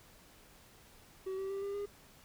triangle tone with pitch steps, 380 / 386.4 / 392.9 / 399.6 / 406.3 Hz, F#4 / G4 / G4 / G4 / G#4, +46 / -25 / +4 / +33 / -38 cents, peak -34 dBFS, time 1.26-1.86 s, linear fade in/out 10 ms, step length 120 ms, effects pink hiss -60 dBFS RMS until 2.24 s

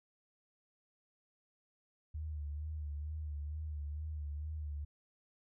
sine tone with vibrato, 75.3 Hz, D2, 44 cents sharp, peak -38 dBFS, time 2.14-4.85 s, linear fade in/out 10 ms, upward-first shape sine, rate 2.2 Hz, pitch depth 59 cents each way, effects none

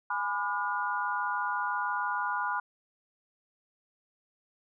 sine chord, G# diminished seventh, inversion none, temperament just, 830.6 / 996.7 / 1196.1 / 1435.3 Hz, G#5 / B5 / D6 / F6, 0 / +16 / +31 / +47 cents, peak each -36 / -32 / -37 / -33 dBFS, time 0.1-2.6 s, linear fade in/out 5 ms, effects none

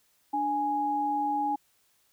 sine tone pair together, 293.7 / 830.6 Hz, D4 / G#5, 0 / 0 cents, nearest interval octave + tritone, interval 1800 cents, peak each -33 / -26 dBFS, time 0.33-1.56 s, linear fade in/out 10 ms, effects white hiss -68 dBFS RMS until 2.12 s

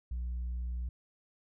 sine tone, 60.7 Hz, B1, 29 cents flat, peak -31 dBFS, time 0.11-0.89 s, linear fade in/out 5 ms, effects tanh soft clip ceiling -32 dBFS

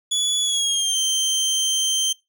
25% pulse tone with pitch glide, 3415 to 3132 Hz, G#7 to G7, +48 to -2 cents, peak -15 dBFS, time 0.11-2.13 s, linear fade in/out 10 ms, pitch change -150 cents, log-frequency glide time 0.41-0.98 s, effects noise-tail reverb RT60 0.2 s tail -22 dB re dry

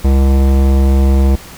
sine tone with hard clipping, 67.5 Hz, C#2, 45 cents flat, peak -9 dBFS, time 0.04-1.36 s, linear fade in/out 10 ms, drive 17 dB, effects pink hiss -34 dBFS RMS until 1.57 s

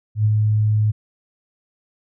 sine tone with ADSR envelope, 107 Hz, A2, 48 cents flat, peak -12 dBFS, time 0.15-0.92 s, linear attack 97 ms, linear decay 43 ms, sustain -2 dB, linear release 18 ms, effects none

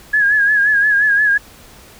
sine tone with vibrato, 1669 Hz, G#6, 8 cents sharp, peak -10 dBFS, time 0.13-1.38 s, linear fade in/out 10 ms, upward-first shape sine, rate 5.7 Hz, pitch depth 61 cents each way, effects pink hiss -42 dBFS RMS until 1.99 s

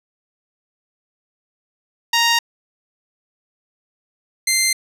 10% pulse tone pair in turn, 933 / 2084 Hz, A#5 / C7, +1 / -7 cents, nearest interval octave + major second, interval 1392 cents, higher second, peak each -5 dBFS, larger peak neither, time 2.13-2.39 / 4.47-4.73 s, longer neither, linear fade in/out 5 ms, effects low-pass 11000 Hz 12 dB/octave

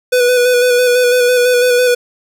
square tone with vibrato, 493.9 Hz, B4, in tune, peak -9 dBFS, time 0.12-1.95 s, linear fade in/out 10 ms, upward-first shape square, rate 6 Hz, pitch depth 21 cents each way, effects none

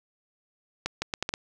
accelerating click train, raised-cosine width 0.2 ms, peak -11 dBFS, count 6, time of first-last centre 0.86-1.339 s, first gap 160 ms, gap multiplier 0.74, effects none

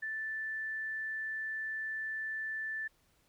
sine tone, 1760 Hz, A6, in tune, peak -35 dBFS, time 0.02-2.88 s, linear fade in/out 10 ms, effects pink hiss -71 dBFS RMS until 3.28 s

